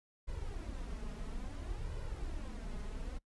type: noise with flanger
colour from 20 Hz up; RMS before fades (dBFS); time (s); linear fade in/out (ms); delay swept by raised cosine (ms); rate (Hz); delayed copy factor
brown; -41; 0.27-3.19; 20; 2 to 4.8; 0.59; +0.6
effects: noise-tail reverb RT60 0.1 s tail -23 dB re dry + resampled to 24000 Hz